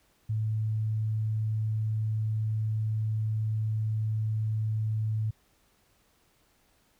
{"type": "tone", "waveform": "sine", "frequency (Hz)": 109, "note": "A2", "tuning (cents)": -16, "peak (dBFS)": -26, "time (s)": [0.29, 5.31], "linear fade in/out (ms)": 10, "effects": ["pink hiss -67 dBFS RMS until 6.99 s"]}